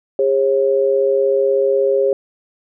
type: tone pair together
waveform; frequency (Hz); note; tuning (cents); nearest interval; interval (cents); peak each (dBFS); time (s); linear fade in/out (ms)
sine; 405.5 / 541.7; G#4 / C#5; -41 / -40; perfect fourth; 501; -15; 0.19-2.13; 2
effects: none